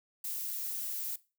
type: noise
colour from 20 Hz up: violet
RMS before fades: -37 dBFS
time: 0.24-1.16 s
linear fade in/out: 5 ms
effects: noise-tail reverb RT60 0.3 s tail -19 dB re dry